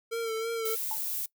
square tone with vibrato, 452.6 Hz, A4, 49 cents sharp, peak -30 dBFS, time 0.11-0.76 s, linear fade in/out 20 ms, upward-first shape sine, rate 3.1 Hz, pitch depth 38 cents each way
violet noise, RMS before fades -33 dBFS, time 0.65-1.26 s, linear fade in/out 5 ms
sine tone with exponential decay, 880 Hz, A5, in tune, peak -31 dBFS, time 0.91-1.02 s, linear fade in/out 2 ms, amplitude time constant 23 ms
effects noise-tail reverb RT60 0.1 s tail -22 dB re dry

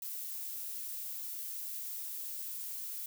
violet noise, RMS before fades -41 dBFS, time 0.02-3.06 s, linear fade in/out 2 ms, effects none

